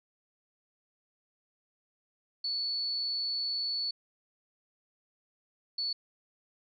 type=tone bursts at uneven times; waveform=sine; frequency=4439 Hz; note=C#8; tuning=2 cents sharp; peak=-30 dBFS; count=2; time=2.44-3.91 / 5.78-5.93 s; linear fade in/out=5 ms; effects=none